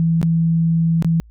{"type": "tone with dropouts", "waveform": "sine", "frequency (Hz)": 164.81, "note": "E3", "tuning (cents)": 0, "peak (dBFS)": -13, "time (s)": [0, 1.2], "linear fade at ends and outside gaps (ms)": 0, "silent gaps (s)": [[0.215, 0.229], [1.024, 1.046]], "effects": ["added 56 Hz sine -42 dBFS peak until 1.3 s"]}